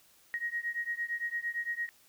sine beating tone pair, 1880 / 1888.8 Hz, A#6 / A#6, +14 / +22 cents, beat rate 8.8 Hz, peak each -35 / -36 dBFS, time 0.34-1.89 s, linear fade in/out 0 ms, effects white hiss -63 dBFS RMS until 2.08 s

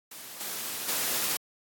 white noise with level steps, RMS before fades -43 / -35 / -29 dBFS, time 0.11-1.37 s, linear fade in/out 5 ms, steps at 0.4 / 0.88 s, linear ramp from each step 10 ms, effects high-pass 150 Hz 12 dB/octave + AAC 64 kbps

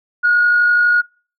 sine tone with amplitude modulation, 1443 Hz, F#6, 44 cents flat, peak -8 dBFS, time 0.23-1.02 s, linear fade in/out 20 ms, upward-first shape sine, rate 52.1 Hz, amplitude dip 30%, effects noise-tail reverb RT60 0.4 s tail -26 dB re dry + tanh soft clip ceiling -5 dBFS

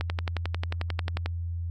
click train, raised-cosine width 0.3 ms, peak -14 dBFS, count 15, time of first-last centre 0.01-1.26 s, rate 11.2 Hz, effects added 85 Hz sine -29 dBFS peak until 1.7 s + AAC 48 kbps

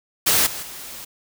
white noise with level steps, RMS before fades -17 / -31 / -36 dBFS, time 0.26-1.05 s, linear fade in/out 10 ms, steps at 0.46 / 0.62 s, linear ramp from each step 10 ms, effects none

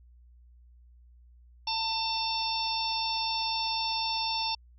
harmonic tone, 896 Hz, A5, 31 cents sharp, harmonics 1 / 3 / 4 / 5 / 6, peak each -32 / -38 / -36 / -36 / -33 dBFS, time 1.67-4.55 s, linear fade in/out 5 ms, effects added 60 Hz sine -53 dBFS peak until 4.78 s

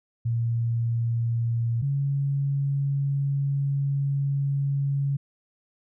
sine tone pair in turn, 116.54 / 139.55 Hz, A#2 / C#3, 0 / +12 cents, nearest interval minor third, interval 312 cents, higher second, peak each -22 dBFS, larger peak neither, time 0.25-1.82 / 1.82-5.17 s, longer second, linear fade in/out 10 ms, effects none

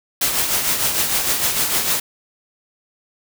white noise with tremolo, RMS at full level -17 dBFS, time 0.21-2 s, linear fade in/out 5 ms, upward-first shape triangle, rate 6.6 Hz, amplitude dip 55%, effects none

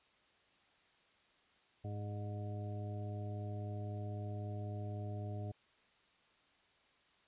harmonic tone with a mistuned harmonic, 103.83 Hz, G#2, in tune, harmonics 1 / 2 / 3 / 4 / 6 / 7, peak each -40 / -51 / -53 / -53 / -52 / -54 dBFS, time 1.84-5.52 s, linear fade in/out 10 ms, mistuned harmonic 6, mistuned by -35 cents, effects white hiss -70 dBFS RMS until 7.27 s + resampled to 8000 Hz

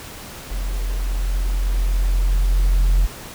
sine tone with level ramp, 43.78 Hz, F1, 5 cents sharp, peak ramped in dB -21 to -9 dBFS, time 0.5-3.07 s, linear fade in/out 20 ms, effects tanh soft clip ceiling -11 dBFS + pink hiss -36 dBFS RMS until 3.34 s

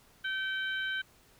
harmonic tone, 771 Hz, G5, 29 cents flat, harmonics 2 / 3 / 4 / 5, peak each -32 / -46 / -39 / -47 dBFS, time 0.24-1.02 s, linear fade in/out 10 ms, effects pink hiss -62 dBFS RMS until 1.39 s

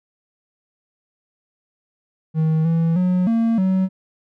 triangle tone with pitch steps, 158.4 / 165 / 181.7 / 228.4 / 188.4 Hz, D#3 / E3 / F#3 / A#3 / F#3, +31 / +2 / -31 / -35 / +32 cents, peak -13 dBFS, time 2.34-3.89 s, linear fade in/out 50 ms, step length 310 ms, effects none

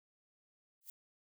violet noise with exponential growth, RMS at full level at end -44 dBFS, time 0.81-0.9 s, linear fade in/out 2 ms, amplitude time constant 19 ms, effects none

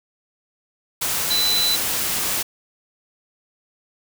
sine tone in noise, 4000 Hz, B7, 21 cents sharp, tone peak -18 dBFS, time 1.3-1.76 s, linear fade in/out 10 ms, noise white, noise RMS -23 dBFS, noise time 1.01-2.43 s, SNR +2 dB, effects none

